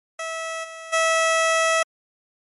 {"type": "tone with level steps", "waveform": "15% pulse", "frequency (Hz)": 651, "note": "E5", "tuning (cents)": -22, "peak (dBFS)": [-21, -29, -11], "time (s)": [0.19, 1.83], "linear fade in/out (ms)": 5, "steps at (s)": [0.63, 0.92], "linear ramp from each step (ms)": 20, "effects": ["MP3 48 kbps"]}